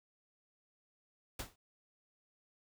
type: noise with exponential decay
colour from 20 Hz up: pink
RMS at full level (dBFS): -37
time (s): 1.39-1.56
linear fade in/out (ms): 5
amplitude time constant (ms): 36
effects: none